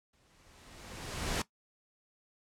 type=noise with exponential growth; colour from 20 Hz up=pink; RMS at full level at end=-31 dBFS; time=0.13-1.42 s; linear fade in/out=5 ms; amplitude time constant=280 ms; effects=noise-tail reverb RT60 0.1 s tail -17 dB re dry + low-pass 9000 Hz 12 dB/octave